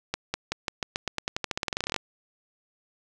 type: accelerating click train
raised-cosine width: 0.2 ms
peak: -10 dBFS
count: 24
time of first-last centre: 0.14-1.963 s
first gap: 200 ms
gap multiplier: 0.9
effects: none